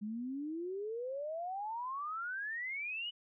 sine exponential sweep, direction up, 203.6 to 2991 Hz, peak -37 dBFS, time 0.01-3.11 s, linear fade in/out 20 ms, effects none

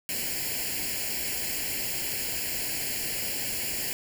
white noise with comb filter, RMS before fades -31 dBFS, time 0.09-3.93 s, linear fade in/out 0 ms, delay 0.41 ms, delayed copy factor +0.85, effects none

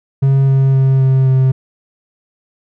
triangle tone with pitch steps, 136 / 134.83 / 133.66 / 132.51 / 131.37 Hz, C#3 / C#3 / C3 / C3 / C3, -33 / -48 / +37 / +22 / +7 cents, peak -6 dBFS, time 0.22-1.52 s, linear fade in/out 10 ms, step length 260 ms, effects none

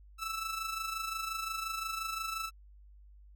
sawtooth tone with amplitude modulation, 1318.5 Hz, E6, in tune, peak -29 dBFS, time 0.18-2.51 s, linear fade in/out 50 ms, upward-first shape sine, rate 25.7 Hz, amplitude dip 55%, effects added 50 Hz sine -53 dBFS peak until 3.35 s

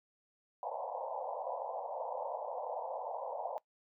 pink band-pass noise, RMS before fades -40 dBFS, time 0.63-3.58 s, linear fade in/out 0 ms, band 500 to 980 Hz, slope 96 dB/octave, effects noise-tail reverb RT60 0.1 s tail -20 dB re dry

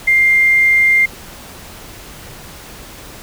sine tone with quantisation, 2100 Hz, C7, 6 cents sharp, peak -8 dBFS, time 0.07-1.06 s, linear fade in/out 10 ms, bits 6, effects pink hiss -35 dBFS RMS until 3.22 s

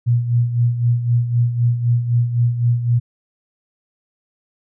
sine tone with tremolo, 119.7 Hz, A#2, 46 cents sharp, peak -11 dBFS, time 0.06-3 s, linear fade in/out 20 ms, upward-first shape sine, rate 3.9 Hz, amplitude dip 65%, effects none

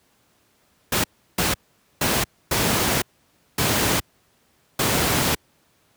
pink noise bursts at uneven times, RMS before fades -20 dBFS, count 6, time 0.92-1.04 / 1.38-1.54 / 2.01-2.24 / 2.51-3.02 / 3.58-4 / 4.79-5.35 s, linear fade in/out 5 ms, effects pink hiss -62 dBFS RMS until 5.96 s + high-pass 80 Hz 12 dB/octave

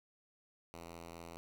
5% pulse tone, 84.2 Hz, E2, 37 cents sharp, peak -37 dBFS, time 0.74-1.37 s, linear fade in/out 0 ms, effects 11-bit

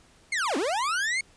40% pulse linear two-way sweep, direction down then up, 2217 to 247.9 to 2217 Hz, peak -24 dBFS, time 0.32-1.21 s, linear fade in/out 5 ms, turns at 0.57 s, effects pink hiss -58 dBFS RMS until 1.36 s + resampled to 22050 Hz

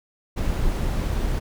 brown noise, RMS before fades -23 dBFS, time 0.36-1.4 s, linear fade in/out 20 ms, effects none

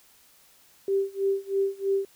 sine tone with tremolo, 392 Hz, G4, in tune, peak -20 dBFS, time 0.88-2.05 s, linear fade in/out 2 ms, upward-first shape sine, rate 3.1 Hz, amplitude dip 95%, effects white hiss -58 dBFS RMS until 2.15 s

